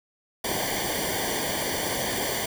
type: noise with comb filter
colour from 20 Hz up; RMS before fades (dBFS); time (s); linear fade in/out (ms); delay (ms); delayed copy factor
pink; -28; 0.44-2.46; 5; 0.76; -0.9
effects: none